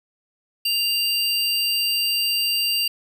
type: tone pair together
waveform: square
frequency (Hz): 2794 / 4688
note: F7 / D8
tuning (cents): 0 / -4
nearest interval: major sixth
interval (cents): 896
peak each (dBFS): -23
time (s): 0.65-2.88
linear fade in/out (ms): 5
effects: none